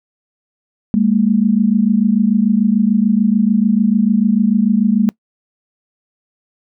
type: tone pair together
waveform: sine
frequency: 201.6 / 228.4 Hz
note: G3 / A#3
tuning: +49 / -35 cents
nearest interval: major second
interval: 216 cents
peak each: -13 dBFS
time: 0.94-5.09 s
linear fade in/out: 0 ms
effects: noise-tail reverb RT60 0.1 s tail -24 dB re dry